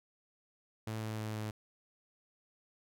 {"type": "tone with pitch steps", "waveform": "sawtooth", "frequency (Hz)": [110, 109.24, 108.49, 107.74], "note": ["A2", "A2", "A2", "A2"], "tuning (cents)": [0, -12, -24, -36], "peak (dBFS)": -33, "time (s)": [0.87, 1.51], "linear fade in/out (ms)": 5, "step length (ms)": 160, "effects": []}